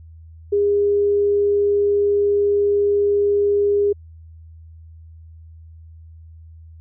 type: tone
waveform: sine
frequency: 407.1 Hz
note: G#4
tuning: 35 cents flat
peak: -14 dBFS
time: 0.52-3.93 s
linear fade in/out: 10 ms
effects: added 81 Hz sine -39 dBFS peak until 6.8 s